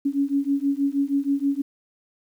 sine beating tone pair, 276.5 / 282.8 Hz, C#4 / C#4, -4 / +35 cents, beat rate 6.3 Hz, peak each -23 dBFS, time 0.05-1.62 s, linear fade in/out 10 ms, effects 9-bit

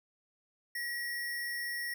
sine tone with sample-and-hold, 1912 Hz, A#6, 43 cents sharp, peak -34 dBFS, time 0.75-1.94 s, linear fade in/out 5 ms, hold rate 7350 Hz, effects none

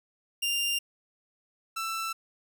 sawtooth tone pair in turn, 2794 / 1331.6 Hz, F7 / E6, 0 / +17 cents, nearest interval octave + minor second, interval 1283 cents, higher first, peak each -23 / -27 dBFS, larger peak first, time 0.42-0.79 / 1.76-2.13 s, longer neither, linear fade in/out 10 ms, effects none

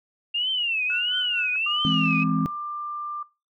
sine tone with vibrato, 2775 Hz, F7, 12 cents flat, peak -22 dBFS, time 0.34-2.24 s, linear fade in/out 10 ms, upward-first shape triangle, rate 1.5 Hz, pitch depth 210 cents each way
sine tone with tremolo, 1466 Hz, F#6, 16 cents flat, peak -27 dBFS, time 0.9-1.56 s, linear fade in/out 0 ms, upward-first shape triangle, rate 4.5 Hz, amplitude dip 85%
sine tone with pitch glide, 1202 to 1188.9 Hz, D6 to D6, +40 to +21 cents, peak -28 dBFS, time 1.66-3.23 s, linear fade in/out 5 ms, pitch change -19 cents, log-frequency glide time 1.94-2.48 s
sine chord, E augmented, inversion none, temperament equal, 164.81 / 207.7 / 261.6 Hz, E3 / G#3 / B#3, 0 / 0 / 0 cents, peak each -24 / -26 / -24 dBFS, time 1.85-2.46 s, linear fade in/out 0 ms
effects noise-tail reverb RT60 0.3 s tail -23 dB re dry + tanh soft clip ceiling -9 dBFS

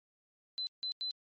sine tone bursts at uneven times, 4048 Hz, B7, 42 cents sharp, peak -34 dBFS, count 3, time 0.58-0.67 / 0.83-0.92 / 1.01-1.11 s, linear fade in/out 0 ms, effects MP3 32 kbps

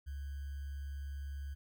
sine tone with sample-and-hold, 70 Hz, C#2, 18 cents sharp, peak -39 dBFS, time 0.06-1.55 s, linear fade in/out 20 ms, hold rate 1575 Hz, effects none

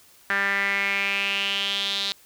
sawtooth tone with band-pass filter sweep, 198.2 Hz, G3, 19 cents sharp, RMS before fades -25 dBFS, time 0.3-2.12 s, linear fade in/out 0 ms, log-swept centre 1700 to 3900 Hz, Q 5.4, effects white hiss -54 dBFS RMS until 2.25 s

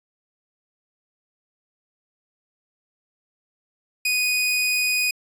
sawtooth tone, 2484 Hz, D#7, 3 cents flat, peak -16 dBFS, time 4.05-5.11 s, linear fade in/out 5 ms, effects resampled to 32000 Hz

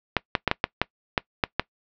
clicks, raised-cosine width 0.3 ms, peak -3 dBFS, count 9, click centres 0.167 / 0.352 / 0.477 / 0.514 / 0.641 / 0.816 / 1.178 / 1.438 / 1.596 s, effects noise-tail reverb RT60 0.1 s tail -22 dB re dry + low-pass 4000 Hz 12 dB/octave

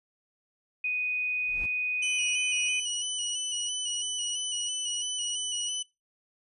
sine tone, 2489 Hz, D#7, in tune, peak -27 dBFS, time 0.84-2.8 s, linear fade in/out 5 ms
brown noise with exponential growth, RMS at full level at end -37 dBFS, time 1.31-1.66 s, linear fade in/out 5 ms, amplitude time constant 75 ms
20% pulse tone with vibrato, 2960 Hz, F#7, in tune, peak -24 dBFS, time 2.02-5.83 s, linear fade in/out 10 ms, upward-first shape square, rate 3 Hz, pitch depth 23 cents each way
effects noise-tail reverb RT60 0.2 s tail -18 dB re dry + resampled to 24000 Hz

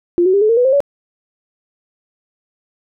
sine tone with pitch steps, 348.4 / 373.4 / 400.2 / 428.9 / 459.7 / 492.7 / 528.1 / 566 Hz, F4 / F#4 / G4 / A4 / A#4 / B4 / C5 / C#5, -4 / +16 / +36 / -44 / -24 / -4 / +16 / +36 cents, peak -9 dBFS, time 0.18-0.804 s, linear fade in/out 0 ms, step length 78 ms, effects none

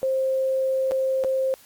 sine tone with dropouts, 528 Hz, C5, 16 cents sharp, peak -20 dBFS, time 0.03-1.54 s, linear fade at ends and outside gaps 0 ms, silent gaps 0.911-0.918 / 1.238-1.246 s, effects white hiss -52 dBFS RMS until 1.65 s + Opus 48 kbps

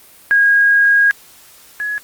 sine tone pair in turn, 1636 / 1683 Hz, G#6 / G#6, -26 / +23 cents, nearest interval unison, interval 49 cents, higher second, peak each -8 / -18 dBFS, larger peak first, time 0.31-1.11 / 1.8-1.98 s, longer first, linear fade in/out 0 ms, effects white hiss -44 dBFS RMS until 2.03 s + Opus 32 kbps

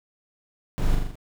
brown noise with echo, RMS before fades -25 dBFS, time 0.78-0.95 s, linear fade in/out 0 ms, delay 41 ms, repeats 5, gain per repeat -3 dB, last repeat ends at 1.155 s, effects none

